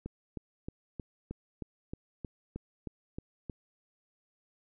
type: click train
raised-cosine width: 3 ms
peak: -25 dBFS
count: 12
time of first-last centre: 0.06-3.498 s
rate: 3.2 Hz
effects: none